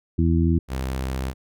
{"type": "harmonic tone", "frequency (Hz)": 83, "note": "E2", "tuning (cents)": 12, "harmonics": [1, 2, 3, 4], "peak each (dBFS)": [-19, -22, -24, -25], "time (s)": [0.18, 0.59], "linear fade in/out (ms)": 10}
{"type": "tone", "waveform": "sawtooth", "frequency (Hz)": 65.41, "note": "C2", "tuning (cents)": 0, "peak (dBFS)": -21, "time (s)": [0.68, 1.34], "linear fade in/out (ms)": 50}
{"effects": []}